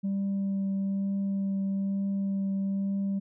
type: tone with vibrato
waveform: sine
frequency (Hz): 196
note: G3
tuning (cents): 0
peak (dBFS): -24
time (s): 0.03-3.2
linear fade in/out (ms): 20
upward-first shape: triangle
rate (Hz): 1.1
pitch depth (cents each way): 12
effects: tanh soft clip ceiling -25 dBFS